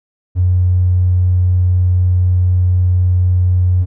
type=tone; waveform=triangle; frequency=90.4 Hz; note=F#2; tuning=40 cents flat; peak=-5 dBFS; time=0.35-3.86 s; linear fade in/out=50 ms; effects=tanh soft clip ceiling -7 dBFS